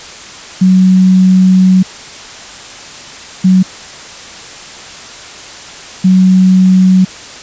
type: tone bursts at uneven times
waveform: sine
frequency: 186.2 Hz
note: F#3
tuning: 11 cents sharp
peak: -3 dBFS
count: 3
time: 0.61-1.83 / 3.44-3.63 / 6.04-7.05 s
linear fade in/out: 10 ms
effects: white hiss -29 dBFS RMS until 7.42 s + resampled to 16000 Hz

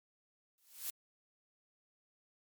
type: noise with exponential growth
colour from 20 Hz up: blue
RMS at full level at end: -37 dBFS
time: 0.58-0.9 s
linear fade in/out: 0 ms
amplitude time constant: 69 ms
effects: MP3 96 kbps

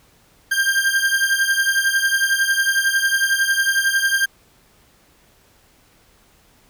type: beating tone pair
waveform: 40% pulse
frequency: 1587 / 1598 Hz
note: G6 / G6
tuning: +21 / +33 cents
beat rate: 11 Hz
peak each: -18 dBFS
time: 0.51-4.26 s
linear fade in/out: 10 ms
effects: pink hiss -55 dBFS RMS until 6.69 s

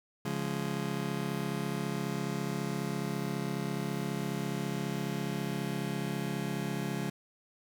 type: chord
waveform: 30% pulse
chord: Db major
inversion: none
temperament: just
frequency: 138.59 / 173.24 / 207.9 Hz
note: Db3 / F3 / Ab3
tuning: 0 / -14 / +2 cents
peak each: -34 dBFS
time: 0.25-7.1 s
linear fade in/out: 5 ms
effects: none

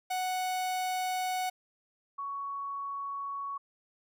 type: tone pair in turn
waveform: 45% pulse / sine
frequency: 740 / 1116.5 Hz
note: F#5 / C#6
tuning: 0 / +12 cents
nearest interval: perfect fifth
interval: 712 cents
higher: second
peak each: -30 / -34 dBFS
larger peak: first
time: 0.1-1.5 / 2.18-3.58 s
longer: neither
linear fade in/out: 10 ms
effects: none

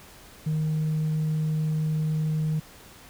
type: tone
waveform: sine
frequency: 155.56 Hz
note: D#3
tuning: in tune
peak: -21 dBFS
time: 0.46-2.6 s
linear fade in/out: 10 ms
effects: tanh soft clip ceiling -21 dBFS + pink hiss -49 dBFS RMS until 3.09 s

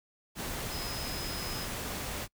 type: tone in noise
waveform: sine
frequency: 5080 Hz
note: D#8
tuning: 35 cents sharp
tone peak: -40 dBFS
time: 0.69-1.68 s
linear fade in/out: 50 ms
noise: pink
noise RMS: -37 dBFS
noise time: 0.35-2.28 s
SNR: -6 dB
effects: noise-tail reverb RT60 0.1 s tail -25 dB re dry

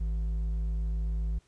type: tone with hard clipping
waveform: sine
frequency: 53.8 Hz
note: A1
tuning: 38 cents flat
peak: -29 dBFS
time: 0-1.39 s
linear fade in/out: 10 ms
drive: 5 dB
effects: pink hiss -67 dBFS RMS until 1.47 s + resampled to 22050 Hz

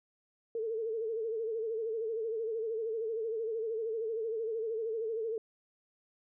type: tone with vibrato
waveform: sine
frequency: 447.8 Hz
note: A4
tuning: 30 cents sharp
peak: -32 dBFS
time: 0.55-5.38 s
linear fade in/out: 2 ms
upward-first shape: sine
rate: 13 Hz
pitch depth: 70 cents each way
effects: none

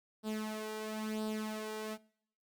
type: tone with flanger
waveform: sawtooth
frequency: 216.2 Hz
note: A3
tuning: 30 cents flat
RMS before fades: -39 dBFS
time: 0.23-1.98 s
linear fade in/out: 50 ms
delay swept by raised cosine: 0.22 to 2.12 ms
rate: 0.99 Hz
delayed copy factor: +0.65
effects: noise-tail reverb RT60 0.7 s tail -24 dB re dry + Opus 48 kbps

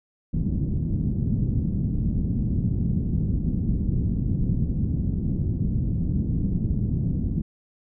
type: low-pass noise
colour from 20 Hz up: white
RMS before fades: -24 dBFS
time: 0.33-7.42 s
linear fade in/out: 10 ms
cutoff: 210 Hz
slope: 24 dB/octave
effects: none

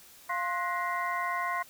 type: tone cluster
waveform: sine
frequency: 699 / 1062 / 1471 / 1898 / 2067 Hz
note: F5 / C6 / F#6 / A#6 / C7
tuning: +1 / +25 / -11 / +31 / -22 cents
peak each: -36 / -31 / -39 / -37 / -39 dBFS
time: 0.29-1.63 s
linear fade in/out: 10 ms
effects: white hiss -54 dBFS RMS until 1.69 s

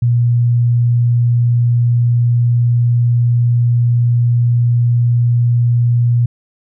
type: tone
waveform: sine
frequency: 119.8 Hz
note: A#2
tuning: 48 cents sharp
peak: -9 dBFS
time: 0.02-6.26 s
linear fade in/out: 5 ms
effects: none

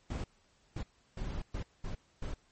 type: noise bursts at uneven times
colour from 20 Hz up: brown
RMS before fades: -37 dBFS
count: 6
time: 0.1-0.24 / 0.76-0.83 / 1.17-1.42 / 1.54-1.63 / 1.84-1.95 / 2.22-2.34 s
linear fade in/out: 5 ms
effects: pink hiss -69 dBFS RMS until 2.51 s + MP3 32 kbps

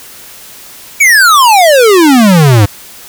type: exponential sweep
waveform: square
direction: down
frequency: 2335 to 97.3 Hz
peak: -3 dBFS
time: 1-2.66 s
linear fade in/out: 10 ms
effects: white hiss -32 dBFS RMS until 3.08 s

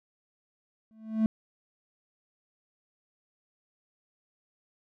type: tone with exponential growth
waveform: triangle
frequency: 220 Hz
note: A3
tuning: in tune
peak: -16 dBFS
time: 0.91-1.26 s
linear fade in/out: 0 ms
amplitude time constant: 74 ms
effects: tanh soft clip ceiling -12 dBFS

